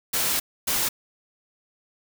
white noise bursts at uneven times, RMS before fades -24 dBFS, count 2, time 0.13-0.4 / 0.67-0.89 s, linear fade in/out 10 ms, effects none

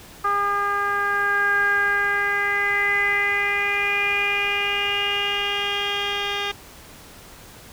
10% pulse tone with low-pass filter sweep, 404.8 Hz, G#4, 44 cents flat, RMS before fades -22 dBFS, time 0.24-6.52 s, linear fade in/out 10 ms, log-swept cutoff 1300 to 3600 Hz, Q 7, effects pink hiss -44 dBFS RMS until 7.72 s

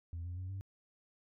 sine tone with pitch steps, 84.5 / 88.34 / 92.36 / 96.56 Hz, E2 / F2 / F#2 / G2, +43 / +20 / -3 / -26 cents, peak -37 dBFS, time 0.13-0.61 s, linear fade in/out 0 ms, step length 120 ms, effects tanh soft clip ceiling -37 dBFS

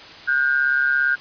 sine tone pair together, 1447.5 / 1585 Hz, F#6 / G6, -38 / +19 cents, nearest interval major second, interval 157 cents, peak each -19 dBFS, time 0.27-1.16 s, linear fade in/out 20 ms, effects white hiss -40 dBFS RMS until 1.2 s + resampled to 11025 Hz

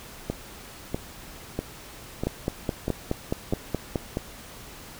two click trains, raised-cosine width 2 ms, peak -11 / -13 dBFS, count 9 / 7, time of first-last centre 2.27-3.958 / 0.3-4.171 s, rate 4.74 / 1.55 Hz, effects pink hiss -44 dBFS RMS until 4.99 s

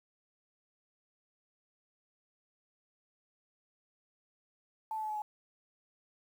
sine tone with pitch steps, 878 / 869.4 / 860.9 / 852.5 / 844.2 Hz, A5 / A5 / A5 / G#5 / G#5, -4 / -21 / -38 / +45 / +28 cents, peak -34 dBFS, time 4.91-5.22 s, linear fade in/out 2 ms, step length 62 ms, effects 10-bit

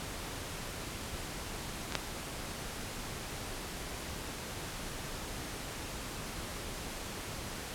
clicks, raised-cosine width 0.2 ms, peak -19 / -11 dBFS, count 2, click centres 1.923 / 1.953 s, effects pink hiss -41 dBFS RMS until 7.74 s + low-pass 12000 Hz 12 dB/octave

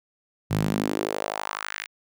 sawtooth tone with high-pass filter sweep, 51.91 Hz, G#1, in tune, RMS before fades -28 dBFS, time 0.5-1.87 s, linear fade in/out 20 ms, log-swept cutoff 120 to 2200 Hz, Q 2.4, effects none

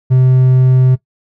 triangle tone, 128.8 Hz, C3, 27 cents flat, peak -4 dBFS, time 0.1-0.96 s, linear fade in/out 20 ms, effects noise-tail reverb RT60 0.1 s tail -17 dB re dry

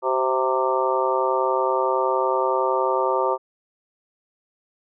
harmonic tone with a mistuned harmonic, 130.81 Hz, C3, in tune, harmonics 3 / 4 / 5 / 6 / 7 / 8 / 9, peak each -25 / -24 / -28 / -34 / -24 / -34 / -26 dBFS, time 0.02-3.38 s, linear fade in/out 50 ms, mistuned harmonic 3, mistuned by -35 cents, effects none

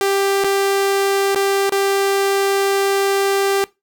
sawtooth tone with dropouts, 394.1 Hz, G4, 9 cents sharp, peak -11 dBFS, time 0.01-3.64 s, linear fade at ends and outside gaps 0 ms, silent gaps 0.439-0.445 / 1.347-1.359 / 1.694-1.722 s, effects noise-tail reverb RT60 0.2 s tail -20 dB re dry

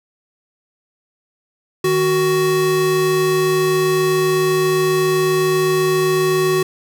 square tone pair together, 155.56 / 372.2 Hz, D#3 / F#4, 0 / +10 cents, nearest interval octave + minor third, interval 1510 cents, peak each -24 / -15 dBFS, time 1.84-6.63 s, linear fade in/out 5 ms, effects none

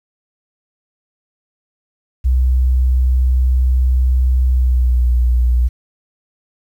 sine tone with pitch glide, 63.4 to 60.75 Hz, B1 to B1, +46 to -28 cents, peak -10 dBFS, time 2.24-5.69 s, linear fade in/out 20 ms, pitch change -74 cents, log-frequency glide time 4.5-5.1 s, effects 8-bit

